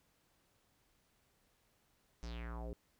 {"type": "tone with low-pass filter sweep", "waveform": "square", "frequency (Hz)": 58.27, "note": "A#1", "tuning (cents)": 0, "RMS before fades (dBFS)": -44, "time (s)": [2.23, 2.73], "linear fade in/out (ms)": 0, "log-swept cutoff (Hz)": [6200, 410], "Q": 4.3, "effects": ["pink hiss -75 dBFS RMS until 2.99 s"]}